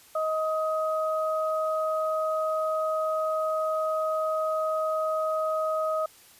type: tone pair together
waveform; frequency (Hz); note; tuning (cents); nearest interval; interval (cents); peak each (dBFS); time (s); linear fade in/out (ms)
sine; 629.5 / 1259; D#5 / D#6; +20 / +20; octave; 1200; -26 / -29; 0.15-6.06; 5
effects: white hiss -54 dBFS RMS until 6.39 s + resampled to 32000 Hz